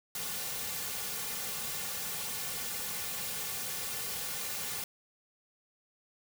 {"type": "noise with comb filter", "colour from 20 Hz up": "white", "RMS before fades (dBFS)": -37, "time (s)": [0.15, 4.84], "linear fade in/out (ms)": 2, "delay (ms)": 3.1, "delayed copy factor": -0.95, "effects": []}